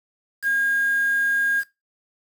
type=tone with quantisation; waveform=sine; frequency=1624 Hz; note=G#6; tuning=39 cents flat; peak=-18 dBFS; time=0.42-1.64 s; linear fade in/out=50 ms; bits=6; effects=noise-tail reverb RT60 0.2 s tail -18 dB re dry